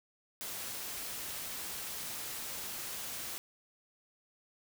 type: noise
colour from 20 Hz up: white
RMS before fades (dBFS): -41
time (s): 0.41-3.38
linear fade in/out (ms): 0
effects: none